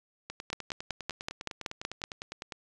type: two click trains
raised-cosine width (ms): 0.2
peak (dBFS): -21 / -15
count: 23 / 9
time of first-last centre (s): 0.3-2.522 / 0.53-2.039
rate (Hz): 9.9 / 5.3
effects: resampled to 22050 Hz